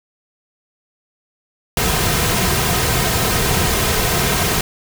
pink noise with comb filter, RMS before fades -17 dBFS, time 1.77-4.61 s, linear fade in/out 2 ms, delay 3.5 ms, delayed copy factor -0.5, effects none

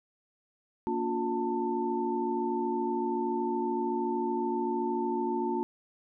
sine tone cluster, 234.5 / 287.9 / 355.8 / 891 Hz, A#3 / D4 / F4 / A5, +11 / -34 / +32 / +22 cents, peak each -34 / -36 / -31 / -33 dBFS, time 0.87-5.63 s, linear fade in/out 0 ms, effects none

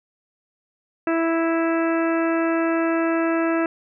harmonic tone, 329.6 Hz, E4, in tune, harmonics 1 / 2 / 3 / 4 / 5 / 6 / 7 / 8, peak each -20 / -25 / -33 / -29 / -31 / -36 / -40 / -36 dBFS, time 1.07-3.66 s, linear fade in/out 2 ms, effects none

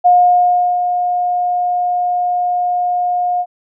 sine tone with ADSR envelope, 715 Hz, F5, 41 cents sharp, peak -5 dBFS, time 0.04-3.46 s, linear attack 21 ms, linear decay 720 ms, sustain -8 dB, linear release 56 ms, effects none

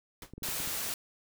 pink noise with exponential decay, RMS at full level -41 dBFS, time 0.22-0.34 s, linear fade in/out 2 ms, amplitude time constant 25 ms
clicks, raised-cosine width 3 ms, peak -31 dBFS, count 6, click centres 0.336 / 0.38 / 0.423 / 0.487 / 0.602 / 0.675 s
white noise, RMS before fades -35 dBFS, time 0.43-0.94 s, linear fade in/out 2 ms
effects none

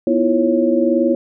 sine tone cluster, 245.5 / 322.3 / 343.4 / 549 Hz, B3 / E4 / F4 / C#5, -10 / -39 / -29 / -17 cents, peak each -18 dBFS, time 0.07-1.15 s, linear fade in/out 2 ms, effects none

